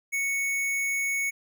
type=tone; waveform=square; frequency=2217 Hz; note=C#7; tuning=in tune; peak=-26 dBFS; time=0.12-1.31 s; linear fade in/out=20 ms; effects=none